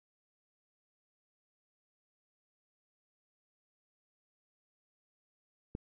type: click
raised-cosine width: 3 ms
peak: -25 dBFS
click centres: 5.751 s
effects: none